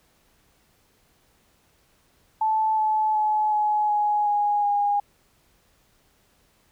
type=tone with pitch steps; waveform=sine; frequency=873 / 863.5 / 854 / 844.7 / 835.5 / 826.4 / 817.4 Hz; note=A5 / A5 / G#5 / G#5 / G#5 / G#5 / G#5; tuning=-14 / -33 / +48 / +29 / +10 / -9 / -28 cents; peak=-19 dBFS; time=2.41-5 s; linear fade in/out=5 ms; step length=370 ms; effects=pink hiss -63 dBFS RMS until 6.71 s